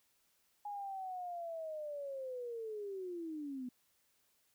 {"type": "linear sweep", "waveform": "sine", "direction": "down", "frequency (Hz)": [830.6, 243.8], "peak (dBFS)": -40, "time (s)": [0.65, 3.69], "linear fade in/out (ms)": 5, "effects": ["white hiss -75 dBFS RMS until 4.54 s"]}